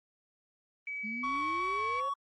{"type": "tone", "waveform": "sine", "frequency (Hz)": 2282, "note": "C#7", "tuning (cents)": 50, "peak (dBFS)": -35, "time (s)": [0.87, 2], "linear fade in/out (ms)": 2}
{"type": "exponential sweep", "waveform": "sine", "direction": "up", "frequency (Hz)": [207.7, 556], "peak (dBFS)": -38, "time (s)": [1.03, 2.1], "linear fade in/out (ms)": 20}
{"type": "tone with vibrato", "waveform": "triangle", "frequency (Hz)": 1108.7, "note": "C#6", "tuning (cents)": 0, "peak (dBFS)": -28, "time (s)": [1.23, 2.14], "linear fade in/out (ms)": 10, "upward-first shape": "square", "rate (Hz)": 2.7, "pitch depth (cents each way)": 16}
{"effects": ["tanh soft clip ceiling -25 dBFS", "Opus 24 kbps"]}